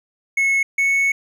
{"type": "tone pair in turn", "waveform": "triangle", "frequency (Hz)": [2189, 2209], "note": ["C#7", "C#7"], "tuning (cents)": [-22, -7], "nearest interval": "unison", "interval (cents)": 15, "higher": "second", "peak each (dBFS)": -13, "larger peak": "neither", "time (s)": [[0.37, 0.63], [0.78, 1.12]], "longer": "second", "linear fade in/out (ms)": 5, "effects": []}